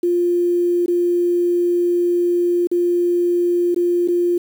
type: tone with dropouts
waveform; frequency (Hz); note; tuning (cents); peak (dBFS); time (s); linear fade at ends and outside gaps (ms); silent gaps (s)
sine; 350; F4; +4; -14; 0.03-4.38; 5; 0.861-0.88 / 2.672-2.714 / 3.746-3.761 / 4.077-4.084
effects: 7-bit